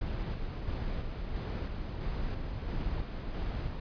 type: noise with tremolo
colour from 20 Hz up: brown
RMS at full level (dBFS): -34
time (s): 0.01-3.8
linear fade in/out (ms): 5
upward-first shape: square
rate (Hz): 1.5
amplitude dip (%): 30
effects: resampled to 11025 Hz